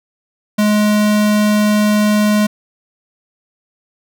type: tone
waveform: square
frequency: 210.1 Hz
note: G#3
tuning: 20 cents sharp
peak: -11 dBFS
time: 0.58-2.47 s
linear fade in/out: 10 ms
effects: none